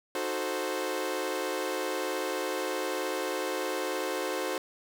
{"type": "chord", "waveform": "sawtooth", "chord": "D# diminished seventh", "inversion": "none", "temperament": "equal", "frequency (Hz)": [311.1, 370, 440, 523.3], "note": ["D#4", "F#4", "A4", "C5"], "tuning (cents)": [0, 0, 0, 0], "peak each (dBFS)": [-34, -31, -33, -30], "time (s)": [0.15, 4.58], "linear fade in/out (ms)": 2, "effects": []}